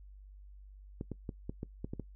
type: clicks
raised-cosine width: 3 ms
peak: -25 dBFS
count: 8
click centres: 1.011 / 1.117 / 1.292 / 1.495 / 1.631 / 1.845 / 1.935 / 1.997 s
effects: noise-tail reverb RT60 0.1 s tail -21 dB re dry + added 49 Hz sine -50 dBFS peak until 2.15 s